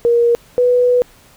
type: tone pair in turn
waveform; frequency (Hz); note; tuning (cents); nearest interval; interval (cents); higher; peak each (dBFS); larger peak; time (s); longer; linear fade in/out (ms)
sine; 472.2 / 493; A#4 / B4; +22 / -3; minor second; 75; second; -9; neither; 0.05-0.35 / 0.58-1.02; second; 0
effects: pink hiss -47 dBFS RMS until 1.36 s